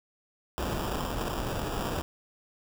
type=noise with sample-and-hold; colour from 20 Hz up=pink; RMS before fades=-32 dBFS; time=0.58-2.02 s; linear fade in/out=0 ms; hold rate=2100 Hz; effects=none